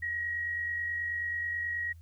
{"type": "tone with amplitude modulation", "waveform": "sine", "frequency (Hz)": 1899, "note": "A#6", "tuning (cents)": 32, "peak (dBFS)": -29, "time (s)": [0.02, 1.93], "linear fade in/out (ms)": 10, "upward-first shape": "sine", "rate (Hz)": 49.3, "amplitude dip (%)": 35, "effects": ["added 83 Hz sine -48 dBFS peak until 2.01 s", "white hiss -72 dBFS RMS until 2.01 s"]}